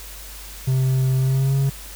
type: tone with pitch glide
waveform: triangle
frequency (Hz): 130.81 to 137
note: C3 to C#3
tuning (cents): 0 to -20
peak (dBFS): -14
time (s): 0.67-1.7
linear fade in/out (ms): 10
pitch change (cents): +80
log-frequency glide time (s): 1.2-1.57
effects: added 50 Hz sine -38 dBFS peak until 1.95 s + white hiss -39 dBFS RMS until 1.95 s